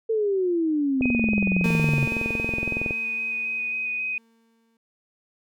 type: exponential sweep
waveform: sine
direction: down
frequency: 454.5 to 135.8 Hz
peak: -20 dBFS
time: 0.09-2.06 s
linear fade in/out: 10 ms
type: click train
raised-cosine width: 2 ms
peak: -15 dBFS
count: 42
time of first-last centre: 1.01-2.908 s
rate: 21.6 Hz
type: tone with vibrato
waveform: sine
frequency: 2500 Hz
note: D#7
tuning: 8 cents sharp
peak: -25 dBFS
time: 1.02-4.18 s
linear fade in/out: 2 ms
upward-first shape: square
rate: 3.7 Hz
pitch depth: 10 cents each way
type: tone with exponential decay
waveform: 35% pulse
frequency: 227.6 Hz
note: A#3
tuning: 41 cents flat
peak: -23 dBFS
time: 1.64-4.77 s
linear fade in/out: 2 ms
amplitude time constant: 680 ms
effects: none

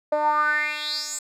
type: tone with band-pass filter sweep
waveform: 10% pulse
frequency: 300 Hz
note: D4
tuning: 37 cents sharp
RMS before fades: -24 dBFS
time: 0.12-1.19 s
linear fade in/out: 5 ms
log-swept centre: 620 to 8100 Hz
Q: 6.5
effects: none

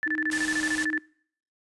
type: tone bursts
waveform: sine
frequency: 1755 Hz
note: A6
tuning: 5 cents flat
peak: -24 dBFS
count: 13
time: 0.03-0.977 s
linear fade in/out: 0 ms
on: 47 ms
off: 28 ms
type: tone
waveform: sine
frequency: 311.1 Hz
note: D#4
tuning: in tune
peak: -30 dBFS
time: 0.06-0.99 s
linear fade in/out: 10 ms
type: low-pass noise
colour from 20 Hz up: white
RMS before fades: -36 dBFS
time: 0.31-0.85 s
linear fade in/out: 5 ms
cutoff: 9300 Hz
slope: 24 dB/octave
effects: noise-tail reverb RT60 0.6 s tail -24 dB re dry + resampled to 24000 Hz

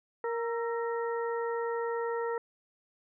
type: harmonic tone with a mistuned harmonic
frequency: 466.2 Hz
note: A#4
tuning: in tune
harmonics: 1 / 2 / 3 / 4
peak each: -31 / -37 / -41 / -43 dBFS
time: 0.24-2.38 s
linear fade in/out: 2 ms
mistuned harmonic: 3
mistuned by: -71 cents
effects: none

